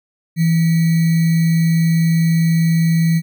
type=tone with sample-and-hold; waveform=sine; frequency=164.81 Hz; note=E3; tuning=in tune; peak=-11 dBFS; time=0.36-3.22 s; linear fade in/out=50 ms; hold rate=2100 Hz; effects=none